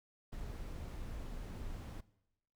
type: noise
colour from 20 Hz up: brown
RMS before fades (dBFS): -44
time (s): 0.32-2.01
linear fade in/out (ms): 10
effects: noise-tail reverb RT60 0.9 s tail -20 dB re dry